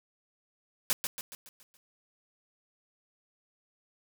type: noise with echo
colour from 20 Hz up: white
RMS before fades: -27 dBFS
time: 0.9-0.93 s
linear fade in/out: 0 ms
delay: 140 ms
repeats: 6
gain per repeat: -6 dB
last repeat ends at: 1.77 s
effects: none